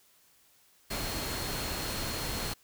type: tone in noise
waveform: sine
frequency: 4263 Hz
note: C8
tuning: 32 cents sharp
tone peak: -42 dBFS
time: 0.9-2.54 s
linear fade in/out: 10 ms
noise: pink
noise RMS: -35 dBFS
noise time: 0.9-2.54 s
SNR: -10 dB
effects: white hiss -64 dBFS RMS until 2.63 s